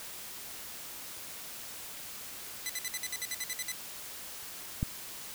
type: tone bursts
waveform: 10% pulse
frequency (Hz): 2008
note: B6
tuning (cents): +28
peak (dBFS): -24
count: 12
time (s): 2.66-3.717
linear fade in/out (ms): 0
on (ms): 34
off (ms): 59
type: click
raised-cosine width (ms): 5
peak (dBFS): -17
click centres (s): 4.829
effects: white hiss -44 dBFS RMS until 5.34 s